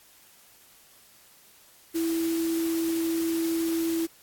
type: tone in noise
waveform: sine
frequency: 329.6 Hz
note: E4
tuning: in tune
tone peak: -24 dBFS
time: 1.94-4.07 s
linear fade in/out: 20 ms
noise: white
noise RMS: -38 dBFS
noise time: 1.94-4.07 s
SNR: +11 dB
effects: white hiss -56 dBFS RMS until 4.22 s + AAC 64 kbps